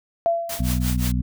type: tone with exponential decay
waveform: sine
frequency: 676 Hz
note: E5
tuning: 43 cents sharp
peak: -14 dBFS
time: 0.26-0.86 s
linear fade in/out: 0 ms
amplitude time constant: 130 ms
type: noise with tremolo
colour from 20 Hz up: white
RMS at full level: -28 dBFS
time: 0.49-1.12 s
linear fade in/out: 5 ms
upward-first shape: triangle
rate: 5.7 Hz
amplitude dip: 100%
type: harmonic tone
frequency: 61.74 Hz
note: B1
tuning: in tune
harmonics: 1 / 2 / 3 / 4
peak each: -22 / -25 / -27 / -28 dBFS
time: 0.59-1.22 s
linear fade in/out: 10 ms
effects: none